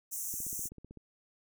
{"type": "high-pass noise", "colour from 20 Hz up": "pink", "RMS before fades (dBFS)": -38, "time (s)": [0.11, 0.69], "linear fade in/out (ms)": 20, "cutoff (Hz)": 5900, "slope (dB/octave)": 96}
{"type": "click train", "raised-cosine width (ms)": 3, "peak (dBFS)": -36, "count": 11, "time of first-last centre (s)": [0.34, 0.973], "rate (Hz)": 15.8}
{"effects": []}